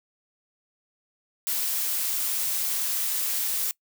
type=noise; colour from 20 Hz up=blue; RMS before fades=-27 dBFS; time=1.47-3.71 s; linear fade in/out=0 ms; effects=noise-tail reverb RT60 0.1 s tail -23 dB re dry